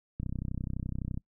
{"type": "click train", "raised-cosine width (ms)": 5, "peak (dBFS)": -22, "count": 32, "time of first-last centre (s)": [0.2, 1.175], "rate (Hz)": 31.8, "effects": ["noise-tail reverb RT60 0.1 s tail -24 dB re dry"]}